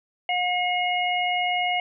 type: harmonic tone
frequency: 719 Hz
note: F#5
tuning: 50 cents flat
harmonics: 1 / 3 / 4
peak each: -24 / -26 / -29 dBFS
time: 0.29-1.8 s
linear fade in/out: 2 ms
effects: none